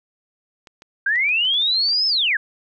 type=clicks; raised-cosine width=0.2 ms; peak=-25 dBFS; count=10; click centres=0.672 / 0.821 / 1.158 / 1.291 / 1.452 / 1.541 / 1.618 / 1.743 / 1.887 / 1.932 s
type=linear two-way sweep; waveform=sine; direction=up then down; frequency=1549 to 5270 to 1549 Hz; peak=-16 dBFS; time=1.06-2.37 s; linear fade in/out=5 ms; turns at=2.07 s
effects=none